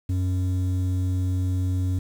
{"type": "tone with low-pass filter", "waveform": "square", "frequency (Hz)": 91.7, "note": "F#2", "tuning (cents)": -15, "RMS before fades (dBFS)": -24, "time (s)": [0.09, 1.99], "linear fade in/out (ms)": 5, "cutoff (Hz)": 200, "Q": 7, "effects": ["8-bit"]}